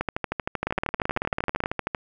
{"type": "two click trains", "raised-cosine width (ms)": 0.5, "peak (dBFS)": [-10, -10], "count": [19, 26], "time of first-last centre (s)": [[0.67, 1.659], [0.01, 1.948]], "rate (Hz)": [18.2, 12.9], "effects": []}